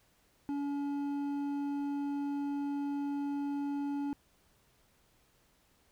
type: tone with hard clipping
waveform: triangle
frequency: 284.2 Hz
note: C#4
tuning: 43 cents sharp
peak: -34 dBFS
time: 0.49-4.13 s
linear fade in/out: 0 ms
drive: 10 dB
effects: pink hiss -69 dBFS RMS until 5.91 s